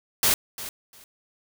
white noise with echo, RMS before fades -20 dBFS, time 0.23-0.34 s, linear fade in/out 2 ms, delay 350 ms, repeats 2, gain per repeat -15 dB, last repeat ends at 1.04 s, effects none

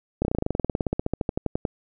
slowing click train, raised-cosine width 2 ms, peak -10 dBFS, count 26, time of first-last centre 0.22-1.652 s, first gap 30 ms, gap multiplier 1.05, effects none

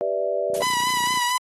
sine chord, E minor seventh, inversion first, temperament equal, 392 / 493.9 / 587.3 / 659.3 Hz, G4 / B4 / D5 / E5, 0 / 0 / 0 / 0 cents, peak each -29 / -28 / -24 / -28 dBFS, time 0.01-0.62 s, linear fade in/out 0 ms
click train, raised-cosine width 3 ms, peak -25 dBFS, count 21, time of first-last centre 0.5-1.173 s, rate 29.7 Hz
blue noise with tremolo, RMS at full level -30 dBFS, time 0.54-1.31 s, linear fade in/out 2 ms, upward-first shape sine, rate 12 Hz, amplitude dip 60%
sawtooth tone with vibrato, 987.8 Hz, B5, in tune, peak -17 dBFS, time 0.62-1.38 s, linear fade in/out 5 ms, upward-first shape sine, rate 4.4 Hz, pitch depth 34 cents each way
effects high-pass 150 Hz 12 dB/octave + AAC 32 kbps

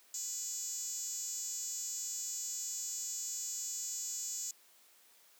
5% pulse tone with high-pass filter, 493.9 Hz, B4, in tune, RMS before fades -40 dBFS, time 0.14-4.51 s, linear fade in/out 2 ms, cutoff 7100 Hz, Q 7.3, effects white hiss -64 dBFS RMS until 5.39 s + high-pass 300 Hz 12 dB/octave

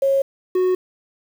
sine / triangle tone pair in turn, 546 / 367.7 Hz, C#5 / F#4, -26 / -11 cents, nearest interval perfect fifth, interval 685 cents, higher first, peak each -14 / -13 dBFS, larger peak second, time 0.02-0.22 / 0.55-0.75 s, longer neither, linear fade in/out 5 ms, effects 7-bit

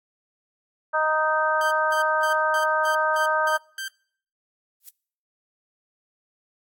harmonic tone, 311.1 Hz, D#4, in tune, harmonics 2 / 3 / 4 / 5, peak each -25 / -25 / -25 / -25 dBFS, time 0.93-3.58 s, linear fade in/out 20 ms
sawtooth tone bursts, 1568 Hz, G6, in tune, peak -26 dBFS, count 8, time 1.61-3.88 s, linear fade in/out 2 ms, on 100 ms, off 210 ms
violet noise with exponential growth, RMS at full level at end -34 dBFS, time 4.8-4.89 s, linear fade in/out 2 ms, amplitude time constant 19 ms
effects noise-tail reverb RT60 0.6 s tail -26 dB re dry + AAC 64 kbps

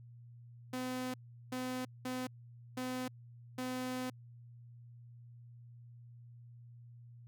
sawtooth tone bursts at uneven times, 254.4 Hz, C4, 48 cents flat, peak -33 dBFS, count 5, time 0.73-1.14 / 1.52-1.85 / 2.05-2.27 / 2.77-3.08 / 3.58-4.1 s, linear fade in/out 5 ms, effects added 119 Hz sine -52 dBFS peak until 7.27 s

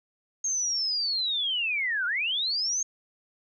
sine linear two-way sweep, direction down then up, 6490 to 1389 to 6490 Hz, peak -25 dBFS, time 0.44-2.83 s, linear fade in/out 5 ms, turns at 2.06 s, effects none

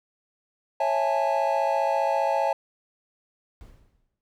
triangle chord, A major seventh, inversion first, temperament just, 550 / 660 / 825 / 880 Hz, C#5 / E5 / G#5 / A5, -14 / +2 / -12 / 0 cents, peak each -25 dBFS, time 0.8-2.53 s, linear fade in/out 5 ms
brown noise with exponential decay, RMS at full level -43 dBFS, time 3.61-4.21 s, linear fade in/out 0 ms, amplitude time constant 130 ms
effects none

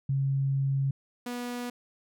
sine / sawtooth tone pair in turn, 136.7 / 243.7 Hz, C#3 / B3, -24 / -23 cents, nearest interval minor seventh, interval 1001 cents, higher second, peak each -24 / -29 dBFS, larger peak first, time 0.09-0.91 / 1.26-1.7 s, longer first, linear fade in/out 5 ms, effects none

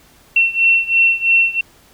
sine beating tone pair, 2709 / 2712 Hz, E7 / E7, +47 / +49 cents, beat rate 3 Hz, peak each -13 / -15 dBFS, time 0.36-1.61 s, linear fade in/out 5 ms, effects pink hiss -49 dBFS RMS until 1.93 s

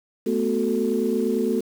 sine tone cluster, 219.6 / 248.4 / 371.2 / 442.5 Hz, A3 / B3 / F#4 / A4, -3 / +10 / +6 / +10 cents, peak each -25 dBFS, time 0.26-1.61 s, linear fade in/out 10 ms, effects tanh soft clip ceiling -10 dBFS + 7-bit

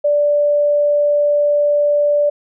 sine tone, 585 Hz, D5, 7 cents flat, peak -11 dBFS, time 0.04-2.3 s, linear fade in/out 10 ms, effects none

